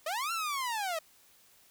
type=linear two-way sweep; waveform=sawtooth; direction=up then down; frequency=587 to 1383 to 618 Hz; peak=-28 dBFS; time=0.06-0.99 s; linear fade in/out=5 ms; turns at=0.32 s; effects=white hiss -62 dBFS RMS until 1.7 s